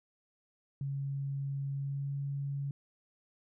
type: tone with pitch glide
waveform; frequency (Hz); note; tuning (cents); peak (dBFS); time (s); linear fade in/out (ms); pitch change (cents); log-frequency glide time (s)
sine; 138.59 to 140.04; C#3 to C#3; 0 to +18; -33; 0.81-2.71; 2; +18; 1.74-2.15
effects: none